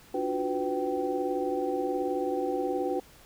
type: tone cluster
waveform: sine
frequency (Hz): 294.8 / 348.5 / 367.2 / 499.7 / 774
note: D4 / F4 / F#4 / B4 / G5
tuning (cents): +7 / -4 / -13 / +20 / -22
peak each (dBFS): -34 / -36 / -32 / -32 / -34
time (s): 0.14-3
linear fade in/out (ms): 5
effects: pink hiss -55 dBFS RMS until 3.25 s